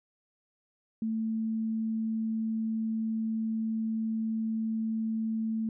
sine tone, 222.1 Hz, A3, 16 cents sharp, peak -28 dBFS, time 1.02-5.69 s, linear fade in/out 2 ms, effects none

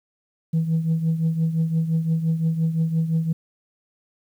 sine tone with tremolo, 162.4 Hz, E3, 26 cents flat, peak -14 dBFS, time 0.53-3.33 s, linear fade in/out 10 ms, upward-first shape triangle, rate 5.8 Hz, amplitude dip 75%, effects tanh soft clip ceiling -15 dBFS + 9-bit

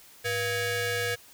sawtooth ring-modulated tone, 587.3 Hz, D5, in tune, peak -20 dBFS, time 0.24-1.16 s, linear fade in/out 20 ms, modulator 1070 Hz, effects white hiss -53 dBFS RMS until 1.33 s

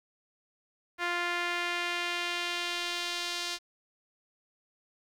sawtooth tone with band-pass filter sweep, 349.2 Hz, F4, in tune, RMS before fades -33 dBFS, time 0.98-3.59 s, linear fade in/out 50 ms, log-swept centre 1800 to 4400 Hz, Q 1.4, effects 10-bit

